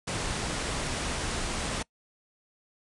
pink low-pass noise, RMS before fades -32 dBFS, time 0.07-1.83 s, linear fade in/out 10 ms, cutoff 10000 Hz, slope 96 dB/octave, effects noise-tail reverb RT60 0.1 s tail -24 dB re dry

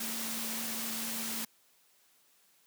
sine tone in noise, 226.1 Hz, A3, 47 cents sharp, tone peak -42 dBFS, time 0-1.45 s, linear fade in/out 5 ms, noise white, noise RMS -37 dBFS, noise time 0-1.45 s, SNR -8 dB, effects white hiss -67 dBFS RMS until 2.66 s + high-pass 150 Hz 12 dB/octave

